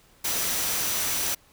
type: tone in noise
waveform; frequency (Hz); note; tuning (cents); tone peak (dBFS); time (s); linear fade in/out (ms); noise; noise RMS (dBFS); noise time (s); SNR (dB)
sine; 5900; F#8; -6; -35; 0.24-1.35; 10; white; -27; 0.24-1.35; -11
effects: pink hiss -58 dBFS RMS until 1.52 s